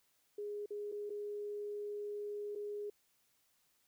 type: tone with dropouts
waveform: sine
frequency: 413.6 Hz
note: G#4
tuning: 7 cents flat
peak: -39 dBFS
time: 0.38-2.9 s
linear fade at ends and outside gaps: 5 ms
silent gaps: 0.66-0.705 / 0.917-0.922 / 1.096-1.102 / 2.552-2.557 s
effects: white hiss -75 dBFS RMS until 3.87 s